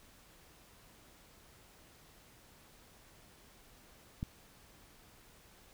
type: click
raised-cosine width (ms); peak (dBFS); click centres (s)
5; -24; 4.229
effects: pink hiss -61 dBFS RMS until 5.73 s